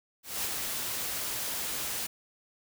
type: noise with ADSR envelope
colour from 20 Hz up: white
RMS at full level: -31 dBFS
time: 0.23-2.07 s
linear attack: 210 ms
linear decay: 37 ms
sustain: -3 dB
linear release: 9 ms
effects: none